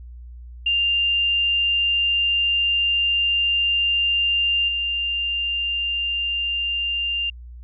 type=tone with level steps; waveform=sine; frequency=2794 Hz; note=F7; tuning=in tune; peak=-17 / -21 dBFS; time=0.66-7.3 s; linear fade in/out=5 ms; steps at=4.68 s; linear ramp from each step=5 ms; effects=added 60 Hz sine -36 dBFS peak until 7.63 s